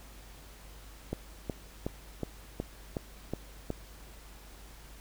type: click train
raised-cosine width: 2 ms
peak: -19 dBFS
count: 8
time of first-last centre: 1.13-3.704 s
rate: 2.72 Hz
effects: added 50 Hz sine -50 dBFS peak until 5 s + pink hiss -54 dBFS RMS until 5 s